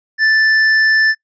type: tone with tanh clipping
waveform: triangle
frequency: 1760 Hz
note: A6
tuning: in tune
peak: -11 dBFS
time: 0.18-1.15 s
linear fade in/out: 50 ms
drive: 13 dB
effects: noise-tail reverb RT60 0.1 s tail -22 dB re dry + resampled to 16000 Hz